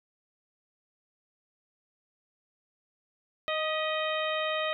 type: harmonic tone with a mistuned harmonic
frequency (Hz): 622.3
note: D#5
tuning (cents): 0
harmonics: 1 / 2 / 3 / 4 / 5 / 6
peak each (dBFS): -31 / -34 / -36 / -37 / -38 / -39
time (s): 3.48-4.73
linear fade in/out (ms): 0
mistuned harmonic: 3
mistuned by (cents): +50
effects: none

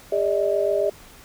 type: tone cluster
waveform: sine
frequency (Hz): 404.7 / 587 / 634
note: G#4 / D5 / D#5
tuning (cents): -45 / -1 / +32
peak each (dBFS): -23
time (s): 0.12-0.9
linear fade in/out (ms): 5
effects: pink hiss -47 dBFS RMS until 1.24 s

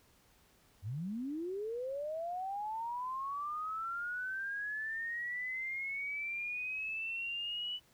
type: linear sweep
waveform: sine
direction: up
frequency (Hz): 87.31 to 2977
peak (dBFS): -36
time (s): 0.82-7.8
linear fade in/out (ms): 50
effects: pink hiss -67 dBFS RMS until 7.93 s

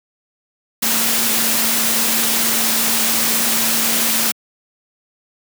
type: tone in noise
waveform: sine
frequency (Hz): 226.6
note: A#3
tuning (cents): -49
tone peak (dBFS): -27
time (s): 0.82-4.32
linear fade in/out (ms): 10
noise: white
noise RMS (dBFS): -17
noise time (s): 0.82-4.32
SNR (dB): -13
effects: high-pass 150 Hz 12 dB/octave

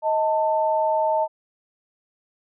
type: tone pair together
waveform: sine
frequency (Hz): 629.3 / 890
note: D#5 / A5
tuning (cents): +19 / +20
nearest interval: tritone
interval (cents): 601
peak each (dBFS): -21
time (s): 0.02-1.28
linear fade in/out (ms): 50
effects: none

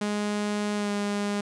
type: tone with pitch glide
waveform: sawtooth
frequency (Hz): 207.7 to 204.2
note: G#3 to G#3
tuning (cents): 0 to -29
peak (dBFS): -22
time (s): 0.01-1.41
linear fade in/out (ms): 5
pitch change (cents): -29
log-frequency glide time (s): 0.75-0.91
effects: resampled to 22050 Hz

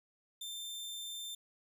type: tone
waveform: sawtooth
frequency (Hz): 3578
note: A7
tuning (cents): +28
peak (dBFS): -38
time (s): 0.41-1.35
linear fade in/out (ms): 5
effects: none

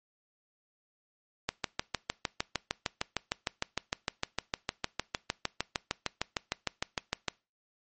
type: click train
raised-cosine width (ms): 0.2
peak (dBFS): -11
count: 39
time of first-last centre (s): 1.49-7.283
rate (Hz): 6.56
effects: noise-tail reverb RT60 0.3 s tail -24 dB re dry + MP3 32 kbps

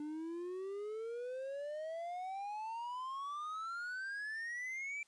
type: exponential sweep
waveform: triangle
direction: up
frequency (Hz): 294.7 to 2349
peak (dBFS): -38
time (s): 0-5.03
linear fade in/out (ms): 2
effects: white hiss -71 dBFS RMS until 5.07 s + resampled to 22050 Hz

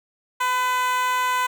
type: tone with high-pass filter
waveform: 10% pulse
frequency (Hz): 503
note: B4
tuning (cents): +32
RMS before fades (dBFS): -22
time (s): 0.4-1.47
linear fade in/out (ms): 10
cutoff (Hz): 1000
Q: 3.5
effects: none

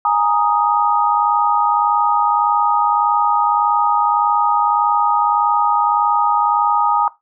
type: chord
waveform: sine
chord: Ab suspended second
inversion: none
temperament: equal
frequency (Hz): 830.6 / 932.3 / 1244.5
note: Ab5 / Bb5 / Eb6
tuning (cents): 0 / 0 / 0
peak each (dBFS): -17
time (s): 0.05-7.08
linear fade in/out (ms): 2
effects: noise-tail reverb RT60 0.2 s tail -18 dB re dry

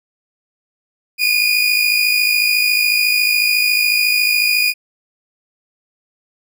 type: tone pair together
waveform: 30% pulse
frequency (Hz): 2434 / 2488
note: D#7 / D#7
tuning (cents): -39 / -1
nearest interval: unison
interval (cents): 38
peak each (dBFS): -12 / -15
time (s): 1.18-4.74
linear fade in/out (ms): 50
effects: none

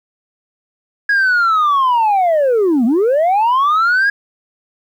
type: linear two-way sweep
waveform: sine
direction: down then up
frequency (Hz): 1664 to 217 to 1664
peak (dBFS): -8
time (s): 1.09-4.1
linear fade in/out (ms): 5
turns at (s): 2.85
effects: tanh soft clip ceiling -9 dBFS + 8-bit

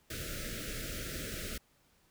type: band-stop noise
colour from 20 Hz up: pink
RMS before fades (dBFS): -40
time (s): 0.1-1.58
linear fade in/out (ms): 5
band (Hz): 640 to 1300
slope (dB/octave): 96
effects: pink hiss -69 dBFS RMS until 2.1 s

